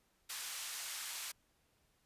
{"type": "band-pass noise", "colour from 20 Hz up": "white", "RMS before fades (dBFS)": -44, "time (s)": [0.29, 1.32], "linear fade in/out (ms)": 10, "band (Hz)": [1100, 10000], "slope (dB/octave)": 12, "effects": ["pink hiss -75 dBFS RMS until 2.05 s", "resampled to 32000 Hz"]}